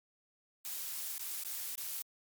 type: noise with dropouts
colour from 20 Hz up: blue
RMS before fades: -40 dBFS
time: 0.65-2.02 s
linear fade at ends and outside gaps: 0 ms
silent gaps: 1.181-1.194 / 1.436-1.448 / 1.754-1.779 s
effects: MP3 96 kbps